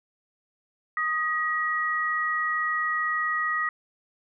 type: tone pair together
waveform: sine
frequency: 1244.5 / 1909 Hz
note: D#6 / A#6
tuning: 0 / +41 cents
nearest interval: perfect fifth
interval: 741 cents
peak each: -27 / -26 dBFS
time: 0.97-3.69 s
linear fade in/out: 2 ms
effects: none